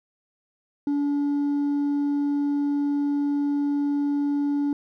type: tone with hard clipping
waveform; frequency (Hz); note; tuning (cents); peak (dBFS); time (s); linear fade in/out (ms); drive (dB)
triangle; 287; D4; -40; -20; 0.87-4.73; 2; 1
effects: none

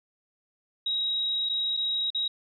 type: tone with dropouts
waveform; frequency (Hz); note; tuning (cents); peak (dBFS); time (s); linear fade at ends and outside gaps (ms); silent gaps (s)
sine; 3817; A#7; +40; -25; 0.86-2.28; 5; 1.49-1.495 / 1.768-1.772 / 2.104-2.147
effects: none

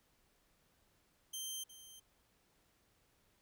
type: tone with echo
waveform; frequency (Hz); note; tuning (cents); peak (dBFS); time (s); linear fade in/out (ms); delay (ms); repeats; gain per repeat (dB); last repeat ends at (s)
15% pulse; 3136; G7; 0; -34; 1.33-1.64; 10; 360; 1; -13; 2
effects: pink hiss -74 dBFS RMS until 3.41 s

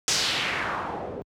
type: noise with low-pass filter sweep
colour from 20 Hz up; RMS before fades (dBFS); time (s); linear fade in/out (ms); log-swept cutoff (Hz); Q
white; -28; 0.08-1.22; 0; 6500 to 410; 2
effects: high-pass 60 Hz 12 dB/octave

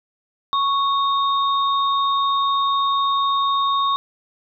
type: tone pair together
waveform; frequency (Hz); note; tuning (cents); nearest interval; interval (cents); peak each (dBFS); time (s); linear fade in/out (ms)
sine; 1108 / 3696; C#6 / A#7; -1 / -16; octave + major sixth; 2085; -17 / -25; 0.53-3.96; 0
effects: none

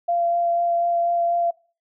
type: tone with vibrato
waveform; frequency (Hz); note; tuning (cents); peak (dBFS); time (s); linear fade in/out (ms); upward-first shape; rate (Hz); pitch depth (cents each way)
sine; 688; F5; -26; -18; 0.08-1.51; 10; sine; 4.1; 10
effects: noise-tail reverb RT60 0.4 s tail -22 dB re dry

